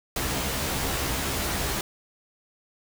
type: noise with comb filter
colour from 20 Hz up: pink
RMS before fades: -28 dBFS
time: 0.16-1.81 s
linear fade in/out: 2 ms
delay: 15 ms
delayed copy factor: +0.75
effects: none